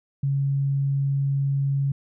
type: tone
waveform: sine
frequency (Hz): 138.59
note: C#3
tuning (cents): 0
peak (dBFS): -20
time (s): 0.23-1.92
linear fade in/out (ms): 5
effects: none